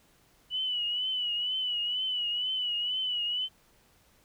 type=tone with vibrato; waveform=sine; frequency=2960 Hz; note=F#7; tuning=in tune; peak=-28 dBFS; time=0.5-3.49 s; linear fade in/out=50 ms; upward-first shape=triangle; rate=2.1 Hz; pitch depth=71 cents each way; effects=pink hiss -64 dBFS RMS until 4.24 s